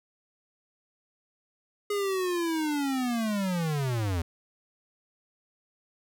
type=linear sweep; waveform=square; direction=down; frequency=415.3 to 79.8 Hz; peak=-27 dBFS; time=1.9-4.22 s; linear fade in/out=5 ms; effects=none